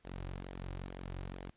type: tone with flanger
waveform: sawtooth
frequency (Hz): 45.73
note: F#1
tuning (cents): -20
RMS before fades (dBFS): -44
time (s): 0.04-1.51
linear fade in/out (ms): 20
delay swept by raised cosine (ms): 0.73 to 4.63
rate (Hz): 2.2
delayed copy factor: -0.55
effects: pink hiss -72 dBFS RMS until 1.56 s + resampled to 8000 Hz